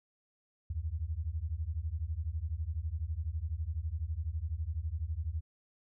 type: beating tone pair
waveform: sine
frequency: 73.9 / 85.9 Hz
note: D2 / F2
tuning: +11 / -28 cents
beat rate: 12 Hz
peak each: -36 / -36 dBFS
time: 0.7-5.41 s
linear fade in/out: 5 ms
effects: none